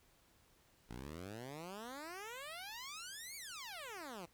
10% pulse exponential two-way sweep, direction up then down, 55 to 2300 to 161.1 Hz, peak -38 dBFS, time 0.89-4.26 s, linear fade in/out 10 ms, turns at 3.36 s, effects pink hiss -70 dBFS RMS until 4.33 s

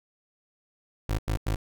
25% pulse tone bursts, 53 Hz, G#1, 36 cents sharp, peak -21 dBFS, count 3, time 1.09-1.56 s, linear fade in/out 5 ms, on 96 ms, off 91 ms, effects none

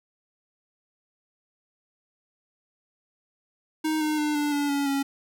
square tone with pitch steps, 312.4 / 306.1 / 300 / 294 / 288.1 / 282.4 / 276.7 Hz, D#4 / D#4 / D4 / D4 / D4 / C#4 / C#4, +7 / -28 / +37 / +2 / -33 / +32 / -3 cents, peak -24 dBFS, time 3.84-5.03 s, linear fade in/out 10 ms, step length 170 ms, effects none

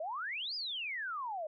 sine exponential two-way sweep, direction up then down, 595 to 5110 to 595 Hz, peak -36 dBFS, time 0-1.47 s, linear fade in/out 5 ms, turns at 0.55 s, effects none

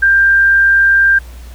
sine tone, 1588 Hz, G6, 22 cents sharp, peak -6 dBFS, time 0.02-1.19 s, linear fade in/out 10 ms, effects added 60 Hz sine -29 dBFS peak until 1.54 s + pink hiss -42 dBFS RMS until 1.54 s

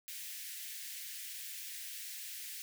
white high-pass noise, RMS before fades -45 dBFS, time 0.08-2.62 s, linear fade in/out 0 ms, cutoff 1700 Hz, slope 48 dB/octave, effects none

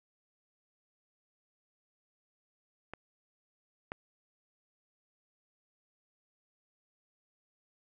clicks, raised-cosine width 0.5 ms, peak -26 / -22 dBFS, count 2, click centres 2.936 / 3.919 s, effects none

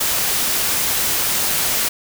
white noise, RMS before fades -19 dBFS, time 0-1.89 s, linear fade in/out 10 ms, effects none

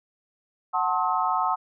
sine chord, F# diminished seventh, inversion none, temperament just, 740 / 888 / 1065.6 / 1278.7 Hz, F#5 / A5 / C6 / Eb6, 0 / +16 / +31 / +47 cents, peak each -27 dBFS, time 0.73-1.56 s, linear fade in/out 20 ms, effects none

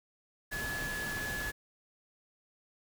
sine tone in noise, 1704 Hz, G#6, 44 cents sharp, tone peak -36 dBFS, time 0.51-1.52 s, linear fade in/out 20 ms, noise pink, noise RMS -40 dBFS, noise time 0.51-1.52 s, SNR +1 dB, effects none

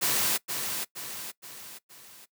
white noise with echo, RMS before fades -26 dBFS, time 0.01-0.38 s, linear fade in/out 20 ms, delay 470 ms, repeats 4, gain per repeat -6 dB, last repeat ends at 2.26 s, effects noise-tail reverb RT60 0.1 s tail -20 dB re dry + high-pass 100 Hz 12 dB/octave

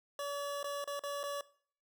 25% pulse tone with dropouts, 570 Hz, C#5, 48 cents sharp, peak -33 dBFS, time 0.19-1.41 s, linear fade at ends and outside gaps 2 ms, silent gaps 0.63-0.642 / 0.842-0.875 / 0.994-1.036 / 1.232-1.237 s, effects noise-tail reverb RT60 0.5 s tail -19 dB re dry

